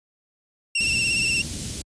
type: tone with vibrato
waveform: sawtooth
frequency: 2706 Hz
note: E7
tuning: 45 cents sharp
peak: -17 dBFS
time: 0.75-1.42 s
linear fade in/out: 5 ms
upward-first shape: sine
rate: 17 Hz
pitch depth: 47 cents each way
type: band-stop noise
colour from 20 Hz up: pink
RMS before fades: -30 dBFS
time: 0.8-1.82 s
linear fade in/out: 5 ms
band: 250 to 4300 Hz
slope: 12 dB/octave
effects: high-pass 60 Hz 12 dB/octave + resampled to 22050 Hz